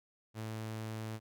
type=tone; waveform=sawtooth; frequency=110 Hz; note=A2; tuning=in tune; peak=-35 dBFS; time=0.34-1.2 s; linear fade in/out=50 ms; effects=none